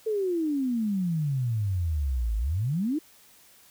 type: exponential two-way sweep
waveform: sine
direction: down then up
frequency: 450 to 51.91 to 329.9 Hz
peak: -24 dBFS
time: 0.06-2.99 s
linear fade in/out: 10 ms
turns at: 2.37 s
effects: white hiss -56 dBFS RMS until 3.7 s